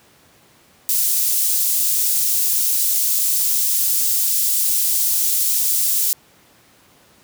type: high-pass noise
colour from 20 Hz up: white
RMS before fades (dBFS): -18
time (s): 0.89-6.13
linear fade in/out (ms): 0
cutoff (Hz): 6400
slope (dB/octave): 12
effects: pink hiss -52 dBFS RMS until 7.23 s + high-pass 100 Hz 12 dB/octave